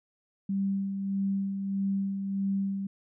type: tone with tremolo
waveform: sine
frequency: 196 Hz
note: G3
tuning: in tune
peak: -25 dBFS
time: 0.49-2.87 s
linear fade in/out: 5 ms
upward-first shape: sine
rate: 1.6 Hz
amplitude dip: 45%
effects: none